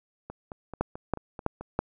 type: two click trains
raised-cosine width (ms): 1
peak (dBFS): -24 / -11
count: 7 / 4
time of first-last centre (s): 0.3-1.61 / 0.81-1.79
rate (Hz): 4.58 / 3.06
effects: none